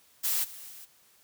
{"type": "noise with level steps", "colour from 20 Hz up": "blue", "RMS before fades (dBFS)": [-28, -45, -47], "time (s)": [0.23, 0.86], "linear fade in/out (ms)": 20, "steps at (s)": [0.43, 0.69], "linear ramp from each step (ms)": 20, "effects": ["white hiss -62 dBFS RMS until 1.23 s"]}